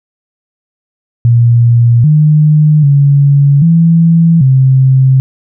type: tone with pitch steps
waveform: sine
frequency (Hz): 118.4 / 152.1 / 141.4 / 166.2 / 132.2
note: A#2 / D#3 / C#3 / E3 / C3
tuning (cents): +27 / -39 / +35 / +15 / +18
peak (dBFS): -3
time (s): 1.25-5.2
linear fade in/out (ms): 0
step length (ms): 790
effects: none